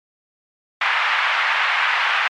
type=band-pass noise; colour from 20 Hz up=white; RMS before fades=-19 dBFS; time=0.81-2.28 s; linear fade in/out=5 ms; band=870 to 2500 Hz; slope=24 dB/octave; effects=MP3 64 kbps